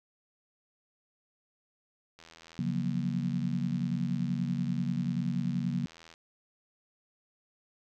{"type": "click train", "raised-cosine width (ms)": 0.2, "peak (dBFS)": -34, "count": 326, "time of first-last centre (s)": [2.19, 6.139], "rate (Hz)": 82.3}
{"type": "chord", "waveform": "sine", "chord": "Gb major seventh", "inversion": "second", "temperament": "equal with one note detuned", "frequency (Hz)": [138.59, 174.61, 185, 237], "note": ["Db3", "F3", "Gb3", "Bb3"], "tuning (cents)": [0, 0, 0, 29], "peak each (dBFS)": -34, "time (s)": [2.59, 5.86], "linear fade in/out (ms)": 2}
{"effects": []}